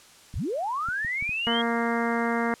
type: clicks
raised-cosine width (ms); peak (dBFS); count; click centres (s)
5; -27; 5; 0.341 / 0.887 / 1.048 / 1.225 / 1.293
type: linear sweep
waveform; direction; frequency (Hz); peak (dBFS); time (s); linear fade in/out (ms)
sine; up; 30.76 to 3290; -26; 0.35-1.62; 10
type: harmonic tone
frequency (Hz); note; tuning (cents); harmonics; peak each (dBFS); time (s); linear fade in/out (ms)
233.1; A#3; 0; 1 / 2 / 3 / 4 / 5 / 6 / 7 / 8 / 9; -27 / -30 / -32 / -33 / -34 / -35 / -35 / -36 / -37; 1.47-2.54; 0
effects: white hiss -52 dBFS RMS until 2.6 s + low-pass 9000 Hz 12 dB/octave